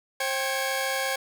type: tone cluster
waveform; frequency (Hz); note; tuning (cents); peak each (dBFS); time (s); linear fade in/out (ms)
sawtooth; 534 / 785 / 1656 / 2224; C5 / G5 / G#6 / C#7; +35 / +2 / -5 / +5; -26 / -28 / -28 / -30; 0.2-1.16; 5
effects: none